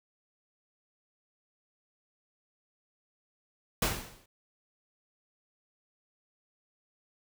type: noise with exponential decay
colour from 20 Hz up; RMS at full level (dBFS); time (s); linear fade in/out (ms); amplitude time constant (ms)
pink; -25; 3.82-4.26; 5; 94
effects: none